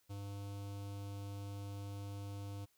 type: tone with notch filter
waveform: square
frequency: 100.3 Hz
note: G2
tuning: 40 cents sharp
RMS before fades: -45 dBFS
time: 0.09-2.66 s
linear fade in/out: 20 ms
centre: 1800 Hz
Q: 1.3
effects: white hiss -75 dBFS RMS until 2.77 s